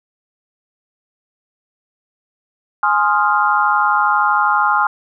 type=chord; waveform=sine; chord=F minor seventh; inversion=first; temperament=equal with one note detuned; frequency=834.9 / 1046.5 / 1244.5 / 1396.9 Hz; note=Ab5 / C6 / Eb6 / F6; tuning=+9 / 0 / 0 / 0 cents; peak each=-17 / -18 / -18 / -17 dBFS; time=2.83-4.87 s; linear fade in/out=2 ms; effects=none